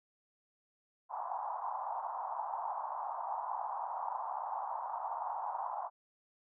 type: band-pass noise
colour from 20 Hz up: white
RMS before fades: -39 dBFS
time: 1.09-5.9 s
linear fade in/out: 50 ms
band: 750 to 1000 Hz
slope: 48 dB/octave
effects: none